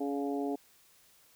harmonic tone with a mistuned harmonic, 140.8 Hz, C#3, 27 cents sharp, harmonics 2 / 3 / 4 / 5 / 6, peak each -33 / -36 / -45 / -39 / -47 dBFS, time 0-0.56 s, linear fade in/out 10 ms, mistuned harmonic 4, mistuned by +38 cents, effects white hiss -63 dBFS RMS until 1.35 s

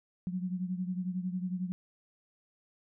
sine beating tone pair, 180.6 / 191.6 Hz, F#3 / G3, -42 / -39 cents, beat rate 11 Hz, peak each -33 / -38 dBFS, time 0.27-1.72 s, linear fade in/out 0 ms, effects none

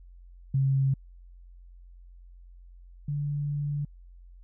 sine tone pair in turn, 135.3 / 145.14 Hz, C#3 / D3, -42 / -20 cents, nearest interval minor second, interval 122 cents, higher second, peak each -21 / -27 dBFS, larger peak first, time 0.54-0.94 / 3.08-3.85 s, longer second, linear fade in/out 5 ms, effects added 44 Hz sine -47 dBFS peak until 4.43 s

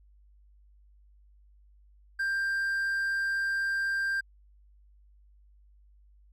triangle tone, 1586 Hz, G6, 20 cents sharp, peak -25 dBFS, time 2.19-4.21 s, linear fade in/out 10 ms, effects added 50 Hz sine -56 dBFS peak until 6.32 s

